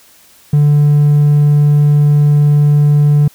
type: tone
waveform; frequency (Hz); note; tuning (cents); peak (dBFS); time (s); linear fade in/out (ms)
triangle; 146.83; D3; 0; -3; 0.53-3.28; 5
effects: tanh soft clip ceiling 0 dBFS + white hiss -45 dBFS RMS until 3.34 s